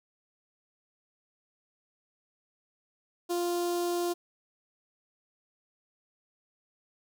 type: tone with notch filter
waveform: sawtooth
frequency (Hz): 349.2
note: F4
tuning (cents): 0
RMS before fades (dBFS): -30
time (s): 3.29-4.14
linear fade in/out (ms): 20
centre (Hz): 2000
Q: 0.64
effects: none